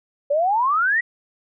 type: exponential sweep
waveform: sine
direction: up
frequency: 554.4 to 1963 Hz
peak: -16 dBFS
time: 0.3-1.01 s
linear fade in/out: 10 ms
effects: none